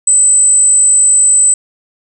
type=tone; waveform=sine; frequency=8050 Hz; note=B8; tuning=32 cents sharp; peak=-5 dBFS; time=0.07-1.54 s; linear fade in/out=5 ms; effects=none